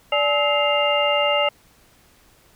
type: tone cluster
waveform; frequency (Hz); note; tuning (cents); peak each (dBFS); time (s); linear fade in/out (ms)
sine; 582 / 850 / 1292 / 2095 / 2799; D5 / G#5 / E6 / C7 / F7; -16 / +40 / -35 / +2 / +3; -20 / -25 / -26 / -26 / -22; 0.12-1.49; 5
effects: pink hiss -55 dBFS RMS until 2.55 s